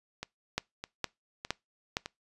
two click trains, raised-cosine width 0.2 ms, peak -12 / -20 dBFS, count 4 / 4, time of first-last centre 0.58-1.969 / 0.23-2.059 s, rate 2.16 / 1.64 Hz, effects noise-tail reverb RT60 0.2 s tail -24 dB re dry + resampled to 24000 Hz

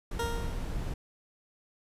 brown noise, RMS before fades -34 dBFS, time 0.11-0.94 s, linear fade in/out 5 ms
20% pulse tone with exponential decay, 466.2 Hz, A#4, in tune, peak -24 dBFS, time 0.19-0.88 s, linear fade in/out 5 ms, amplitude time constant 150 ms
effects resampled to 32000 Hz

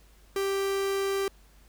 45% pulse tone, 392 Hz, G4, in tune, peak -26 dBFS, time 0.36-1.28 s, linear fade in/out 2 ms, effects added 50 Hz sine -55 dBFS peak until 1.68 s + pink hiss -61 dBFS RMS until 1.68 s

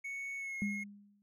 triangle tone with pitch glide, 2217 to 2159 Hz, C#7 to C#7, 0 to -46 cents, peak -37 dBFS, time 0.04-0.84 s, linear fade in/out 10 ms, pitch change -46 cents, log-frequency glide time 0.37-0.56 s
sine tone with exponential decay, 203.4 Hz, G#3, 36 cents flat, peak -30 dBFS, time 0.62-1.22 s, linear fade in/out 0 ms, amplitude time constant 130 ms
effects none

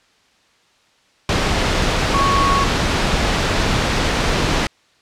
sine tone in noise, 1108.7 Hz, C#6, in tune, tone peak -15 dBFS, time 2.14-2.64 s, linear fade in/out 2 ms, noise pink, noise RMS -17 dBFS, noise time 1.29-4.67 s, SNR -1 dB, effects white hiss -56 dBFS RMS until 5.01 s + low-pass 5000 Hz 12 dB/octave

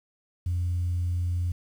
sine tone, 87.9 Hz, F2, 12 cents sharp, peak -23 dBFS, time 0.46-1.52 s, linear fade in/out 5 ms, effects tanh soft clip ceiling -21 dBFS + 9-bit

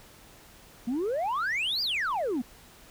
sine exponential two-way sweep, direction up then down, 224 to 4989 to 224 Hz, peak -24 dBFS, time 0.87-2.42 s, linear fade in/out 10 ms, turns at 1.82 s, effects tanh soft clip ceiling -25 dBFS + pink hiss -53 dBFS RMS until 2.9 s

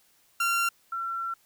30% pulse / sine tone pair in turn, 1378 / 1355.1 Hz, F6 / E6, -24 / +47 cents, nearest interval unison, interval 29 cents, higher first, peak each -21 / -29 dBFS, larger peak first, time 0.4-0.69 / 0.92-1.34 s, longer second, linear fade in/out 5 ms, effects white hiss -64 dBFS RMS until 1.45 s

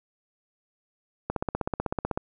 click train, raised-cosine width 1 ms, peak -13 dBFS, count 15, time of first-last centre 1.3-2.175 s, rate 16 Hz, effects none

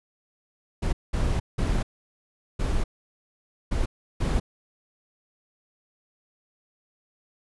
brown noise bursts at uneven times, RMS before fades -24 dBFS, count 6, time 0.82-0.93 / 1.13-1.4 / 1.58-1.83 / 2.59-2.84 / 3.71-3.86 / 4.2-4.4 s, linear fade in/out 10 ms, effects resampled to 24000 Hz

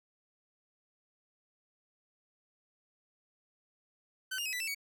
sawtooth tone with pitch steps, 1527 / 2825 / 2549 / 1981 / 2655 / 2251 Hz, G6 / F7 / D#7 / B6 / E7 / C#7, -46 / +19 / +41 / +5 / +12 / +26 cents, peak -31 dBFS, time 4.31-4.748 s, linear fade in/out 10 ms, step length 73 ms, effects none

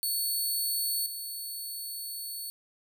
5% pulse tone with level steps, 4435 Hz, C#8, in tune, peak -21 / -29 dBFS, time 0.03-2.5 s, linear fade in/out 0 ms, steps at 1.06 s, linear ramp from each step 2 ms, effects none

